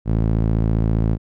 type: tone with band-pass filter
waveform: sawtooth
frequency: 55 Hz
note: A1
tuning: in tune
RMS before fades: -18 dBFS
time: 0.05-1.18 s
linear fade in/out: 50 ms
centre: 150 Hz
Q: 0.75
effects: none